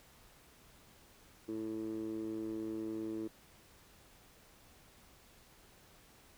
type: tone with band-pass filter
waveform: 15% pulse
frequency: 110 Hz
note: A2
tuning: in tune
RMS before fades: -40 dBFS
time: 1.48-3.28 s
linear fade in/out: 10 ms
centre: 340 Hz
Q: 3.9
effects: pink hiss -62 dBFS RMS until 6.37 s